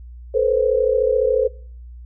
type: tone cluster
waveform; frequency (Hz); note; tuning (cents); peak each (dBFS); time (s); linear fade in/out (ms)
sine; 437.2 / 493 / 527; A4 / B4 / C5; -11 / -3 / +12; -19; 0.34-1.48; 10
effects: noise-tail reverb RT60 0.5 s tail -24 dB re dry + added 60 Hz sine -35 dBFS peak until 2.05 s